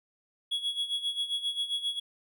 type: tone with tremolo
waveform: triangle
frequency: 3348 Hz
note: G#7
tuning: 13 cents sharp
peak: -25 dBFS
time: 0.51-2 s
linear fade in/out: 10 ms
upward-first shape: sine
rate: 7.5 Hz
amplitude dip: 75%
effects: none